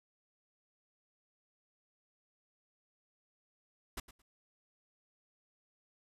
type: noise with echo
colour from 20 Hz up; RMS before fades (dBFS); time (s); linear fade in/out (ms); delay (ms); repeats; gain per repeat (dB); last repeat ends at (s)
pink; -40; 3.97-4; 5; 110; 2; -15; 4.22
effects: resampled to 32000 Hz